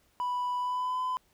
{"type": "tone with pitch glide", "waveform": "triangle", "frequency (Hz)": [987.8, 1013.2], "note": ["B5", "B5"], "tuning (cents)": [0, 44], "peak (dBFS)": -26, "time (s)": [0.2, 1.17], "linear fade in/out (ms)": 0, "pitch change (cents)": 44, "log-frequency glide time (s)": [0.58, 1.01], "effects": ["tanh soft clip ceiling -22 dBFS", "pink hiss -68 dBFS RMS until 1.33 s"]}